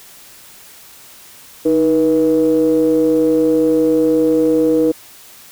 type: ring-modulated tone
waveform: triangle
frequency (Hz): 85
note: F2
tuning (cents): -46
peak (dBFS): -5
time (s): 1.65-4.92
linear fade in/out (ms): 10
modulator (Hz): 398
effects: tanh soft clip ceiling -1 dBFS + white hiss -41 dBFS RMS until 5.51 s